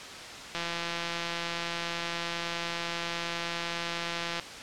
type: click train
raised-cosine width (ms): 0.2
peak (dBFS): -15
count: 655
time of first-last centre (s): 0.55-4.397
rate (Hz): 170
effects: white hiss -41 dBFS RMS until 4.62 s + low-pass 5000 Hz 12 dB/octave